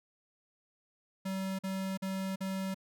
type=tone bursts; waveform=square; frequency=191.3 Hz; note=G3; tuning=42 cents flat; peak=-34 dBFS; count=4; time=1.25-2.745 s; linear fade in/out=10 ms; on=340 ms; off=45 ms; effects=none